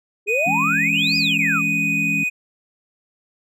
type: exponential two-way sweep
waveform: sine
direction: up then down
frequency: 392 to 5090 to 1122 Hz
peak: -20 dBFS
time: 0.26-1.62 s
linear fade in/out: 50 ms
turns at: 1.17 s
type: tone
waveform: triangle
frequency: 2489 Hz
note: D#7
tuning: in tune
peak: -17 dBFS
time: 0.27-2.3 s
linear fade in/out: 20 ms
type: chord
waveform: sine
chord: C# minor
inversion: first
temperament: equal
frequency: 164.81 / 207.7 / 277.2 Hz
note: E3 / G#3 / C#4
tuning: 0 / 0 / 0 cents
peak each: -27 dBFS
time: 0.46-2.24 s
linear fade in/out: 10 ms
effects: none